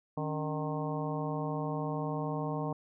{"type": "harmonic tone with a mistuned harmonic", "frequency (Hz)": 153.4, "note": "D#3", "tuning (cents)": -24, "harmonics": [1, 2, 3, 4, 5, 6, 7], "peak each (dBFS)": [-35, -38, -40, -41, -42, -43, -43], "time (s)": [0.17, 2.73], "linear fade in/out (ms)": 5, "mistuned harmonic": 2, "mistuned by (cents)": -140, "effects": []}